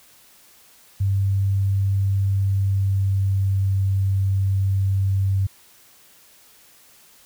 sine tone with pitch glide, 98 to 97.04 Hz, G2 to G2, 0 to -17 cents, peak -17 dBFS, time 1-5.47 s, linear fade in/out 10 ms, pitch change -17 cents, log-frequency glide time 2.25-3.72 s, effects white hiss -52 dBFS RMS until 7.25 s

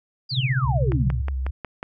sine exponential sweep, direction down, 4978 to 92.5 Hz, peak -26 dBFS, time 0.29-1.23 s, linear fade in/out 20 ms
sine tone with tremolo, 129.3 Hz, C3, 20 cents flat, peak -16 dBFS, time 0.31-1.16 s, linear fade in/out 50 ms, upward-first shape sine, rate 16 Hz, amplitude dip 85%
sine tone with vibrato, 67 Hz, C2, 42 cents sharp, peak -23 dBFS, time 0.64-1.51 s, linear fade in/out 10 ms, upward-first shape square, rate 3.6 Hz, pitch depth 50 cents each way
click train, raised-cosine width 0.5 ms, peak -16 dBFS, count 6, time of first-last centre 0.92-1.829 s, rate 5.5 Hz
effects none

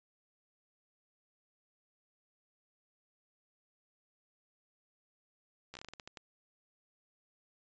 slowing click train, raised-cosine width 0.2 ms, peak -29 dBFS, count 11, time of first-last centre 5.74-6.172 s, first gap 13 ms, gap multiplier 1.25, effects resampled to 16000 Hz

